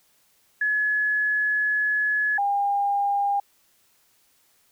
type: tone pair in turn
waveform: sine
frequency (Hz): 1700 / 805.1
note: G#6 / G5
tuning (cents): +40 / +46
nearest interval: octave + minor second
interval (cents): 1294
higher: first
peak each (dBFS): -20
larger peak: neither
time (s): 0.61-2.38 / 2.38-3.4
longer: first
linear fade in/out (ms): 5
effects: white hiss -63 dBFS RMS until 4.71 s